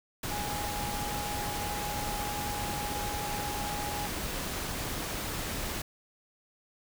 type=tone in noise; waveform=sine; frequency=827 Hz; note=G#5; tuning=8 cents flat; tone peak=-36 dBFS; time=0.31-4.07 s; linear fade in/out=5 ms; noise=pink; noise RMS=-35 dBFS; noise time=0.23-5.82 s; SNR=-4 dB; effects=none